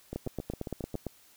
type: two click trains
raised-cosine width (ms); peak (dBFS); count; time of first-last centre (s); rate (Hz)
2; -23 / -20; 7 / 9; 0.13-0.943 / 0.16-1.067; 7.38 / 8.82
effects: white hiss -60 dBFS RMS until 1.36 s